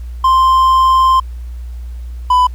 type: tone pair in turn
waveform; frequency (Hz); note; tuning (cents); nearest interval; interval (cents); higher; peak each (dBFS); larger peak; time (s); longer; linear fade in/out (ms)
triangle; 1046.5 / 999.1; C6 / B5; 0 / +20; minor second; 80; first; -5; neither; 0.24-1.2 / 2.3-2.47; first; 5
effects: added 60 Hz sine -23 dBFS peak until 2.54 s + pink hiss -50 dBFS RMS until 2.54 s